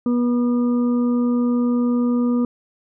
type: harmonic tone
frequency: 242.6 Hz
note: B3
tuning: 31 cents flat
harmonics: 1 / 2 / 4 / 5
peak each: -16 / -27 / -40 / -35 dBFS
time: 0.06-2.45 s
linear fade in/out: 2 ms
effects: none